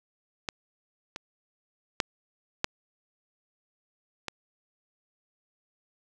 clicks, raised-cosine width 0.2 ms, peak -13 / -19 / -6 / -7 / -15 dBFS, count 5, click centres 0.488 / 1.161 / 2.002 / 2.644 / 4.283 s, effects none

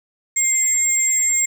sine tone pair together, 2108 / 7497 Hz, C7 / A#8, +12 / +9 cents, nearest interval octave + minor seventh, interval 2197 cents, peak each -22 / -14 dBFS, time 0.36-1.46 s, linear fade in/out 10 ms, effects tanh soft clip ceiling -12 dBFS + 8-bit

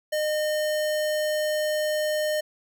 square tone, 610 Hz, D#5, 34 cents flat, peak -24 dBFS, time 0.12-2.41 s, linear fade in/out 10 ms, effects none

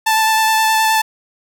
sawtooth tone with vibrato, 880 Hz, A5, in tune, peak -8 dBFS, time 0.06-1.02 s, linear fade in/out 10 ms, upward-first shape square, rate 9.5 Hz, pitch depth 9 cents each way, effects none

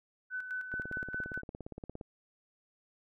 sine tone with tremolo, 1506 Hz, F#6, 30 cents sharp, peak -34 dBFS, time 0.3-1.42 s, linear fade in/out 50 ms, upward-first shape square, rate 4.8 Hz, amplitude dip 55%
click train, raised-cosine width 2 ms, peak -29 dBFS, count 23, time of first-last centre 0.74-2.012 s, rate 17.3 Hz
effects none

